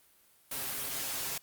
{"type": "noise with comb filter", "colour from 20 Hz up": "white", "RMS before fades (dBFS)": -36, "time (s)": [0.51, 1.38], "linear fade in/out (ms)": 5, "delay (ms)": 7.4, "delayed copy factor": 0.65, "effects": ["white hiss -64 dBFS RMS until 1.42 s", "Opus 32 kbps"]}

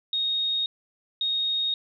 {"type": "tone pair in turn", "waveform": "sine", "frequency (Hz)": [3729, 3729], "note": ["A#7", "A#7"], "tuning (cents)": [0, 0], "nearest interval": "unison", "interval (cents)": 0, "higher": "neither", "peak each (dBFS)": -23, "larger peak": "neither", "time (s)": [[0.13, 0.66], [1.21, 1.74]], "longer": "neither", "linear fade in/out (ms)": 2, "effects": []}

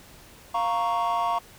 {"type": "chord", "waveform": "triangle", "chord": "Bb minor", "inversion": "second", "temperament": "equal", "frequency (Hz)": [698.5, 932.3, 1108.7], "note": ["F5", "Bb5", "Db6"], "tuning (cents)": [0, 0, 0], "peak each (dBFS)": -24, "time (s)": [0.54, 1.39], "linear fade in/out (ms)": 10, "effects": ["tanh soft clip ceiling -17 dBFS", "pink hiss -50 dBFS RMS until 1.58 s"]}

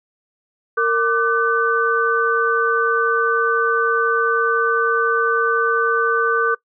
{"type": "tone cluster", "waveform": "sine", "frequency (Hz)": [459.8, 1178, 1512], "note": ["A#4", "D6", "F#6"], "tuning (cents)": [-24, 5, 37], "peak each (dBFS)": -19, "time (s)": [0.77, 6.55], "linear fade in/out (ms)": 10, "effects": ["noise-tail reverb RT60 0.1 s tail -21 dB re dry"]}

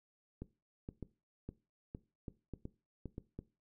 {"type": "clicks", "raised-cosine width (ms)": 3, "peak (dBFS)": -30, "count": 11, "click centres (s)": [0.42, 0.889, 1.027, 1.49, 1.949, 2.282, 2.537, 2.654, 3.057, 3.181, 3.39], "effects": ["noise-tail reverb RT60 0.3 s tail -18 dB re dry"]}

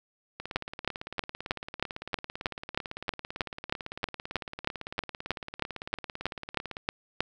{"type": "two click trains", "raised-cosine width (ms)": 0.3, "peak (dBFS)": [-21, -10], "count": [115, 22], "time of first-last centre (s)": [[0.4, 6.769], [0.56, 7.206]], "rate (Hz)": [17.9, 3.16], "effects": []}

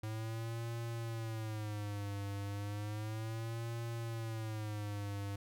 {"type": "tone with vibrato", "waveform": "square", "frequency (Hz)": 108, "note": "A2", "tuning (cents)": -32, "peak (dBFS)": -39, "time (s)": [0.03, 5.36], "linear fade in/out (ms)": 5, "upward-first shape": "sine", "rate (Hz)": 0.33, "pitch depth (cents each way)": 130, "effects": []}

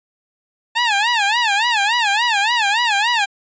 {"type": "tone with vibrato", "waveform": "15% pulse", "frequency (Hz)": 880, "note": "A5", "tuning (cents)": 0, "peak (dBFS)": -8, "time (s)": [0.75, 3.26], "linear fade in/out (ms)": 20, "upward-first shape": "sine", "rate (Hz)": 3.5, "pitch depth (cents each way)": 180, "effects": ["resampled to 16000 Hz"]}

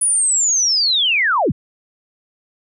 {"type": "linear sweep", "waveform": "sine", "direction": "down", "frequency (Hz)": [9940, 69.3], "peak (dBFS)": -13, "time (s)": [0.01, 1.52], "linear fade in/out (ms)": 10, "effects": []}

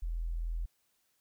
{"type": "tone", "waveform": "sine", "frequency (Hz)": 41.62, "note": "E1", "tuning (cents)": 17, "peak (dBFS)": -32, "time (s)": [0.02, 0.66], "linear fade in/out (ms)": 10, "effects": ["white hiss -75 dBFS RMS until 1.2 s"]}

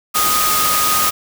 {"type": "tone in noise", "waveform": "sine", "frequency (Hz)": 1244.5, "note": "D#6", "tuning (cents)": 0, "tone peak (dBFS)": -17, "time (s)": [0.14, 1.11], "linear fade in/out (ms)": 20, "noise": "white", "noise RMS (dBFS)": -17, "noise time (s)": [0.14, 1.11], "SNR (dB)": -3, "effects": []}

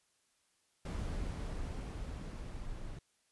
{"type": "noise with level ramp", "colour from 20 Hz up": "brown", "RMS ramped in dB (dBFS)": [-37, -45], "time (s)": [0.85, 2.99], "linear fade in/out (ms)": 5, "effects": ["white hiss -75 dBFS RMS until 3.31 s", "resampled to 24000 Hz"]}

